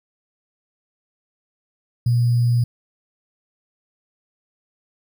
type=tone with sample-and-hold; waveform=sine; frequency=120 Hz; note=B2; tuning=49 cents flat; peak=-14 dBFS; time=2.06-2.64 s; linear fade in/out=5 ms; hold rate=4900 Hz; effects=none